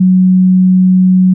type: tone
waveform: sine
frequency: 185 Hz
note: F#3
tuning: in tune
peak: -4 dBFS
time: 0-1.34 s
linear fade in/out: 10 ms
effects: none